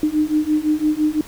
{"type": "beating tone pair", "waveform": "sine", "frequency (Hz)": [302.2, 308.1], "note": ["D4", "D#4"], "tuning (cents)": [50, -17], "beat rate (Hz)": 5.9, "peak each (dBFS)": [-19, -18], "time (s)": [0.03, 1.21], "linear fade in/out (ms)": 2, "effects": ["pink hiss -40 dBFS RMS until 1.27 s"]}